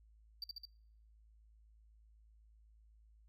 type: tone with echo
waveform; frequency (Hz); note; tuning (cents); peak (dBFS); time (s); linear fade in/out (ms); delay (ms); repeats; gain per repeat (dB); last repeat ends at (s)
triangle; 4654; D8; -17; -39; 0.42-0.44; 2; 71; 3; -2; 0.653
effects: noise-tail reverb RT60 0.8 s tail -26 dB re dry + added 54 Hz sine -62 dBFS peak until 3.28 s